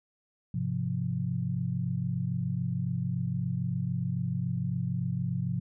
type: chord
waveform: sine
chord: F minor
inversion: first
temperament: equal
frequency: 103.83 / 130.81 / 174.61 Hz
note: Ab2 / C3 / F3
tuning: 0 / 0 / 0 cents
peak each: -35 / -31 / -32 dBFS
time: 0.54-5.6 s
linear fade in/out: 5 ms
effects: none